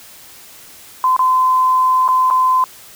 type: tone with dropouts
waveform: sine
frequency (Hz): 1026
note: C6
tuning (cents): -34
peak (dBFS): -10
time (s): 1.04-2.64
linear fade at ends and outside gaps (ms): 1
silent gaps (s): 1.165-1.192 / 2.079-2.087 / 2.302-2.309
effects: white hiss -40 dBFS RMS until 2.95 s